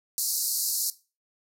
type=band-pass noise; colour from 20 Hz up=white; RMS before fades=-28 dBFS; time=0.18-0.9 s; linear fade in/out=0 ms; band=4200 to 15000 Hz; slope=96 dB/octave; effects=noise-tail reverb RT60 0.3 s tail -17 dB re dry